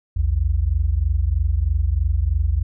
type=tone pair together; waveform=sine; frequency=58.47 / 81.6 Hz; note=A#1 / E2; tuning=+6 / -17 cents; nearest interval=tritone; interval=577 cents; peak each=-19 dBFS; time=0.16-2.63 s; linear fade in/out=10 ms; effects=none